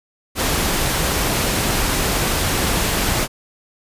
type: noise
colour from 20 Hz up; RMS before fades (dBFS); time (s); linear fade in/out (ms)
pink; -19; 0.35-3.28; 50
effects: resampled to 32000 Hz